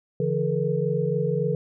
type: tone cluster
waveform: sine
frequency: 144.4 / 168.2 / 430.7 / 477.3 Hz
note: D3 / E3 / A4 / A#4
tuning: -29 / +35 / -37 / +41 cents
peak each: -27 dBFS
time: 0.2-1.55 s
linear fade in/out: 2 ms
effects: none